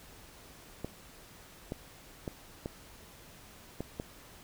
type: clicks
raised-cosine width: 2 ms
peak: -22 dBFS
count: 6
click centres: 0.846 / 1.721 / 2.278 / 2.659 / 3.806 / 3.999 s
effects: pink hiss -54 dBFS RMS until 4.43 s